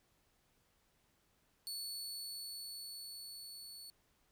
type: tone with level ramp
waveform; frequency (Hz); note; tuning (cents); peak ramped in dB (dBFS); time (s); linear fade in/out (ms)
sawtooth; 4435; C#8; 0; -38 to -47; 1.67-3.9; 0
effects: pink hiss -75 dBFS RMS until 4.31 s